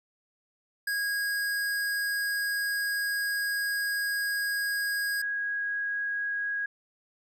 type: tone pair in turn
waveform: square / sine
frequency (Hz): 1643 / 1649.3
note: G#6 / G#6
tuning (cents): -19 / -12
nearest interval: unison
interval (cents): 7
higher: second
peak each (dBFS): -28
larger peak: neither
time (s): 0.87-5.22 / 5.22-6.66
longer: first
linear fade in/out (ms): 5
effects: none